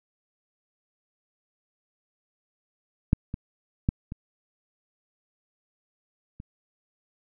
clicks, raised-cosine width 5 ms, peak -6 / -19 / -9 / -22 / -27 dBFS, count 5, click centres 3.131 / 3.341 / 3.889 / 4.121 / 6.401 s, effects none

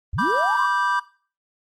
sine linear sweep, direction up, 50.6 to 1174.7 Hz, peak -23 dBFS, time 0.13-0.67 s, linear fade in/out 5 ms
triangle chord, G major, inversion first, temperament just, 980 / 1176 / 1568 Hz, B5 / D6 / G6, -14 / +2 / 0 cents, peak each -22 dBFS, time 0.18-1 s, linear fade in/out 10 ms
effects noise-tail reverb RT60 0.4 s tail -18 dB re dry + Opus 24 kbps

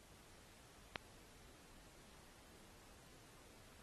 click, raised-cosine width 0.3 ms, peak -23 dBFS, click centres 0.958 s, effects pink hiss -64 dBFS RMS until 3.82 s + AAC 32 kbps

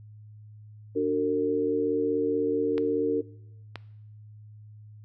sine chord, D augmented, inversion none, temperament equal with one note detuned, 293.7 / 370 / 454.7 Hz, D4 / F#4 / A#4, 0 / 0 / -43 cents, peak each -28 / -30 / -25 dBFS, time 0.95-3.22 s, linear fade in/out 20 ms
clicks, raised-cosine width 0.3 ms, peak -20 / -19 dBFS, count 2, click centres 2.78 / 3.757 s
effects noise-tail reverb RT60 0.8 s tail -20 dB re dry + added 106 Hz sine -45 dBFS peak until 5.04 s

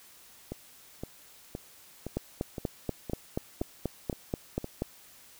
two click trains, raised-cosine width 2 ms, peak -16 / -22 dBFS, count 12 / 9, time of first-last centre 2.17-4.821 / 0.52-4.644 s, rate 4.15 / 1.94 Hz, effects white hiss -55 dBFS RMS until 5.39 s

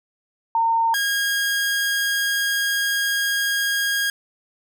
sine / sawtooth tone pair in turn, 913 / 1630.9 Hz, A#5 / G#6, -36 / -32 cents, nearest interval minor seventh, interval 1004 cents, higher second, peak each -16 dBFS, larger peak neither, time 0.55-0.94 / 0.94-4.1 s, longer second, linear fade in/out 2 ms, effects none

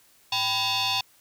sine tone with frequency modulation, 107.9 Hz, A2, 33 cents flat, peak -20 dBFS, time 0.32-1.01 s, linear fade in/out 5 ms, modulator 890 Hz, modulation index 5.3, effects tanh soft clip ceiling -22 dBFS + white hiss -59 dBFS RMS until 1.2 s

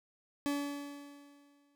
40% pulse tone with exponential decay, 285.7 Hz, D4, 48 cents flat, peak -29 dBFS, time 0.46-1.75 s, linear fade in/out 0 ms, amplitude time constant 280 ms, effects none

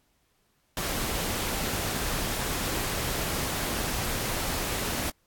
pink noise, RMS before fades -30 dBFS, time 0.77-5.1 s, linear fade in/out 2 ms, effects pink hiss -70 dBFS RMS until 5.26 s + AAC 64 kbps

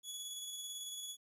20% pulse tone with tremolo, 3387 Hz, G#7, 33 cents sharp, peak -36 dBFS, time 0.03-1.17 s, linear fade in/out 50 ms, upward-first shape square, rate 18 Hz, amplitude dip 25%, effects 13-bit

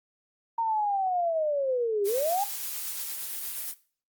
sine linear two-way sweep, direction down then up, 927 to 390.8 to 827 Hz, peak -24 dBFS, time 0.58-2.44 s, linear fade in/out 5 ms, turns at 2.06 s
blue noise with tremolo, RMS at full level -33 dBFS, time 2.04-3.75 s, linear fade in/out 50 ms, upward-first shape triangle, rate 8.6 Hz, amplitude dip 30%
effects noise-tail reverb RT60 0.4 s tail -18 dB re dry + Opus 24 kbps

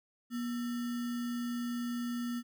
sine tone with sample-and-hold, 240.2 Hz, B3, 48 cents flat, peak -33 dBFS, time 0.3-2.43 s, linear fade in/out 50 ms, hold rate 1575 Hz, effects none

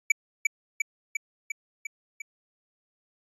square tone with echo, 2300 Hz, D7, 37 cents flat, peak -16 dBFS, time 0.1-0.12 s, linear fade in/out 5 ms, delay 350 ms, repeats 6, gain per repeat -3 dB, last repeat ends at 2.22 s, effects resampled to 24000 Hz

